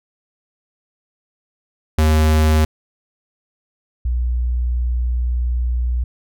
square / sine tone pair in turn, 77.78 / 60.72 Hz, D#2 / B1, 0 / -29 cents, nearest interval major third, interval 429 cents, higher first, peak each -12 / -16 dBFS, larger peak first, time 1.98-2.65 / 4.05-6.04 s, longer second, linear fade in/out 5 ms, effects none

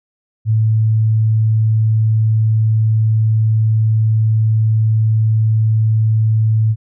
sine tone, 110 Hz, A2, in tune, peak -10 dBFS, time 0.45-6.76 s, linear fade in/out 50 ms, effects none

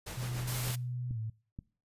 pink noise with tremolo, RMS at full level -41 dBFS, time 0.06-0.72 s, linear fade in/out 10 ms, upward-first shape sine, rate 6.8 Hz, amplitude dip 40%
sine tone with pitch glide, 123.47 to 110.64 Hz, B2 to A2, 0 to +10 cents, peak -34 dBFS, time 0.17-1.3 s, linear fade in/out 5 ms, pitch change -190 cents, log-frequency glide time 1.11-1.18 s
white noise, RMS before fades -39 dBFS, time 0.47-0.76 s, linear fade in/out 10 ms
clicks, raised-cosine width 5 ms, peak -29 dBFS, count 2, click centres 1.11 / 1.589 s
effects noise-tail reverb RT60 0.4 s tail -23 dB re dry + resampled to 32000 Hz

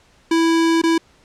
square tone with dropouts, 329.6 Hz, E4, in tune, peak -14 dBFS, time 0.31-0.98 s, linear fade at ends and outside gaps 5 ms, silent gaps 0.817-0.836 s, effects pink hiss -54 dBFS RMS until 1.24 s + low-pass 7000 Hz 12 dB/octave

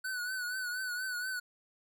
square tone with vibrato, 1490 Hz, F#6, 12 cents sharp, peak -35 dBFS, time 0.04-1.4 s, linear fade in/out 10 ms, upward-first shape triangle, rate 4.2 Hz, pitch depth 65 cents each way, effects none

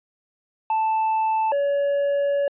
triangle tone pair in turn, 880 / 566.1 Hz, A5 / C#5, 0 / +36 cents, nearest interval minor sixth, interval 764 cents, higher first, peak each -17 dBFS, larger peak neither, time 0.7-1.52 / 1.52-2.48 s, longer second, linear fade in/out 2 ms, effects resampled to 8000 Hz

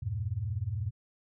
sine chord, E diminished, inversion none, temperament just, 82.41 / 98.89 / 118.67 Hz, E2 / G2 / Bb2, 0 / +16 / +31 cents, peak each -39 / -33 / -35 dBFS, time 0.02-0.91 s, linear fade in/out 10 ms, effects none

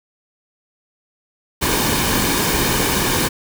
pink noise with comb filter, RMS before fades -18 dBFS, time 1.61-3.29 s, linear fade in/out 20 ms, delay 1.5 ms, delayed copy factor -0.5, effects none

